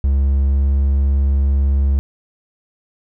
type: tone with pitch glide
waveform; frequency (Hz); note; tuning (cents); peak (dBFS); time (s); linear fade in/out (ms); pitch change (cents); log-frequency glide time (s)
triangle; 68.6 to 69; C#2 to C#2; -17 to -7; -10; 0.04-1.99; 0; +10; 0.47-0.64
effects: none